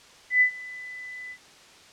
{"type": "tone with ADSR envelope", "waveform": "sine", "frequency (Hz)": 1999, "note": "B6", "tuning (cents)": 20, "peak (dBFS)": -14, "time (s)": [0.3, 1.38], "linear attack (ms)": 110, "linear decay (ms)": 93, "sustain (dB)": -22, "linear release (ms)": 70, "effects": ["white hiss -51 dBFS RMS until 1.92 s", "low-pass 6000 Hz 12 dB/octave"]}